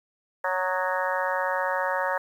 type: harmonic tone with a mistuned harmonic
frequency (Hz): 185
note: F#3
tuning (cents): 0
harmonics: 3 / 4 / 5 / 6 / 7 / 8 / 9 / 10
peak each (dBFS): -29 / -35 / -29 / -34 / -35 / -35 / -32 / -35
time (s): 0.44-2.18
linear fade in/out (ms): 5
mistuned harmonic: 7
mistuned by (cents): -40
effects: 9-bit